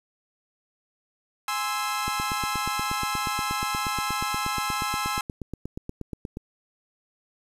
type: chord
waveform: sawtooth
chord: Ab augmented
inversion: none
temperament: equal with one note detuned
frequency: 830.6 / 1046.5 / 1314.7 Hz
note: Ab5 / C6 / E6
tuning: 0 / 0 / -5 cents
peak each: -28 / -27 / -26 dBFS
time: 1.48-5.21 s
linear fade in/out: 2 ms
type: click train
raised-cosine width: 3 ms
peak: -20 dBFS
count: 37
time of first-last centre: 2.08-6.371 s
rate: 8.39 Hz
effects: resampled to 32000 Hz + 9-bit